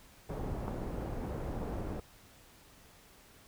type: low-pass noise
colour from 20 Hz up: pink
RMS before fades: -38 dBFS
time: 0.29-2 s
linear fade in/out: 5 ms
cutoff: 730 Hz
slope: 12 dB/octave
type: click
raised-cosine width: 1 ms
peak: -22 dBFS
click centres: 0.681 s
effects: pink hiss -59 dBFS RMS until 3.47 s